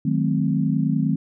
sine chord, D# diminished seventh, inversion none, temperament equal with one note detuned, 155.56 / 185 / 215.6 / 261.6 Hz, D#3 / F#3 / A3 / C4, 0 / 0 / -35 / 0 cents, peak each -22 / -25 / -24 / -24 dBFS, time 0.05-1.16 s, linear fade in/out 5 ms, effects none

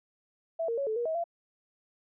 sine tone with pitch steps, 659 / 462.8 / 556 / 436.5 / 476.4 / 640 / 681 Hz, E5 / A#4 / C#5 / A4 / A#4 / D#5 / F5, -1 / -13 / +5 / -14 / +38 / +49 / -44 cents, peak -28 dBFS, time 0.59-1.241 s, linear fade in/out 10 ms, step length 93 ms, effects none

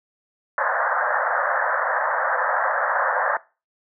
white band-pass noise, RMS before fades -22 dBFS, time 0.58-3.37 s, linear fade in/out 2 ms, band 510 to 1800 Hz, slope 96 dB/octave, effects noise-tail reverb RT60 0.3 s tail -20 dB re dry

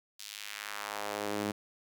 sawtooth tone with high-pass filter sweep, 103.6 Hz, G#2, 4 cents flat, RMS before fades -38 dBFS, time 0.19-1.52 s, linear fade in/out 10 ms, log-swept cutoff 4400 to 230 Hz, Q 1.2, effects none

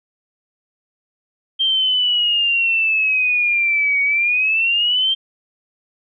sine exponential two-way sweep, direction down then up, 3169 to 2238 to 3169 Hz, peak -14 dBFS, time 1.59-5.15 s, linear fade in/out 20 ms, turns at 4.02 s, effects none

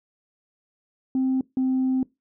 sine tone pair in turn, 261.6 / 260.1 Hz, C4 / C4, 0 / -10 cents, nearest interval unison, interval 10 cents, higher first, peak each -18 dBFS, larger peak neither, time 1.15-1.41 / 1.57-2.03 s, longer second, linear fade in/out 2 ms, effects noise-tail reverb RT60 0.2 s tail -22 dB re dry + tanh soft clip ceiling -17 dBFS

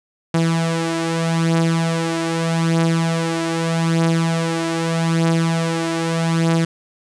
sawtooth beating tone pair, 164.81 / 165.62 Hz, E3 / E3, 0 / +8 cents, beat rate 0.81 Hz, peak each -14 / -18 dBFS, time 0.34-6.65 s, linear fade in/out 5 ms, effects resampled to 22050 Hz + 8-bit

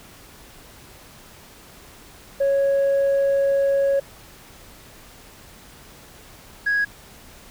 sine tone pair in turn, 553 / 1657.1 Hz, C#5 / G#6, -4 / -4 cents, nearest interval octave + perfect fifth, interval 1900 cents, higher second, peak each -14 / -16 dBFS, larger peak first, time 2.4-4 / 6.66-6.85 s, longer first, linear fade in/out 10 ms, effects tanh soft clip ceiling -15 dBFS + pink hiss -46 dBFS RMS until 7.5 s

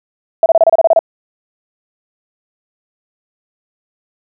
sine tone bursts, 659.3 Hz, E5, in tune, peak -4 dBFS, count 10, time 0.43-0.991 s, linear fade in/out 2 ms, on 30 ms, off 29 ms, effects none

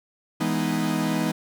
45% pulse chord, E major seventh, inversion none, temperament equal, 164.81 / 207.7 / 246.9 / 311.1 Hz, E3 / G#3 / B3 / D#4, 0 / 0 / 0 / 0 cents, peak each -28 dBFS, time 0.4-1.32 s, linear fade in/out 10 ms, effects none

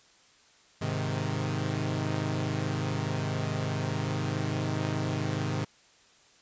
sawtooth chord, Ab major, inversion none, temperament equal, 103.83 / 130.81 / 155.56 Hz, Ab2 / C3 / Eb3, 0 / 0 / 0 cents, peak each -29 dBFS, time 0.81-5.65 s, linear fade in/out 10 ms, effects white hiss -60 dBFS RMS until 6.41 s + resampled to 16000 Hz

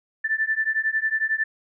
sine beating tone pair, 1760 / 1771 Hz, A6 / A6, 0 / +11 cents, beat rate 11 Hz, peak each -24 / -24 dBFS, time 0.24-1.44 s, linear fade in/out 10 ms, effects none

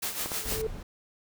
white noise with tremolo, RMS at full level -31 dBFS, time 0.02-0.62 s, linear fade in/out 10 ms, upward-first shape sine, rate 6.5 Hz, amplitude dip 60%
sine tone with exponential growth, 440 Hz, A4, in tune, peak -25 dBFS, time 0.24-0.67 s, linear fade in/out 5 ms, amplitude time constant 93 ms
clicks, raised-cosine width 1 ms, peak -21 dBFS, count 3, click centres 0.26 / 0.318 / 0.523 s
brown noise, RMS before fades -38 dBFS, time 0.45-0.83 s, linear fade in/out 5 ms
effects none

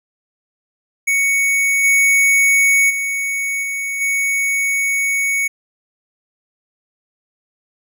square tone with level steps, 2226 Hz, C#7, 7 cents sharp, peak -14 / -11 / -19 / -21 / -16 dBFS, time 1.07-5.48 s, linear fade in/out 10 ms, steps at 1.83 / 2.89 / 3.62 / 4 s, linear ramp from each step 20 ms, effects none

